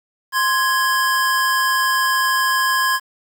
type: tone pair together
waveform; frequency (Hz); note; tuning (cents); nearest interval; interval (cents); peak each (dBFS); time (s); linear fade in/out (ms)
square; 1047.8 / 1661.2; C6 / G#6; +2 / 0; minor sixth; 798; -19; 0.32-3; 50
effects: 7-bit